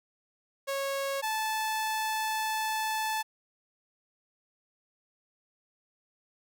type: tone pair in turn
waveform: sawtooth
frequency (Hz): 550 / 873.1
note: C#5 / A5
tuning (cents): -14 / -14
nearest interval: minor sixth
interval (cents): 800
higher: second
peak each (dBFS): -26 / -25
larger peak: second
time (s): 0.67-1.22 / 1.22-3.23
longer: second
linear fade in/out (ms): 20
effects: none